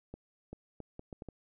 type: accelerating click train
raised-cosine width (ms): 2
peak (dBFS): -30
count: 7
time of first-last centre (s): 0.14-1.287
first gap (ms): 390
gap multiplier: 0.7
effects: none